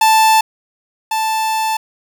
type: tone pair in turn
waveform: 45% pulse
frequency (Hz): 880 / 880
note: A5 / A5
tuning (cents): 0 / 0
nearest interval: unison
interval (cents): 0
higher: neither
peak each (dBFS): -8 / -15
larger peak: first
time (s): 0.01-0.41 / 1.11-1.77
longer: second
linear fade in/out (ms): 5
effects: none